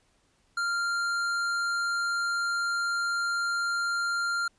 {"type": "tone with tanh clipping", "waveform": "triangle", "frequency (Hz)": 1392, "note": "F6", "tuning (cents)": -6, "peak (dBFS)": -28, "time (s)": [0.57, 4.48], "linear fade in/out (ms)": 5, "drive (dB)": 18, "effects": ["pink hiss -68 dBFS RMS until 4.58 s", "resampled to 22050 Hz"]}